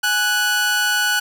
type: tone pair together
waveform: sawtooth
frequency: 830.6 / 1480 Hz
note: G#5 / F#6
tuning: 0 / 0 cents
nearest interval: minor seventh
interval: 1000 cents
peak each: -22 / -13 dBFS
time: 0.03-1.2 s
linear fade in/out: 10 ms
effects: none